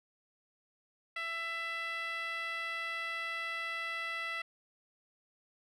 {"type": "tone with band-pass filter", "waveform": "10% pulse", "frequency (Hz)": 666, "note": "E5", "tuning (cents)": 18, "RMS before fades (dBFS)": -38, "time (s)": [1.16, 4.42], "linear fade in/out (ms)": 5, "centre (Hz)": 1900, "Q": 1.9, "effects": []}